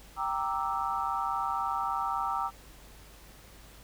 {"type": "chord", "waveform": "sine", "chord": "E half-diminished seventh", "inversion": "first", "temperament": "equal", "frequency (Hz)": [784, 932.3, 1174.7, 1318.5], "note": ["G5", "Bb5", "D6", "E6"], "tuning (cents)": [0, 0, 0, 0], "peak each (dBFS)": -34, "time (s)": [0.16, 2.51], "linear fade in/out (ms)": 50, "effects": ["added 50 Hz sine -53 dBFS peak until 3.83 s", "pink hiss -54 dBFS RMS until 3.83 s"]}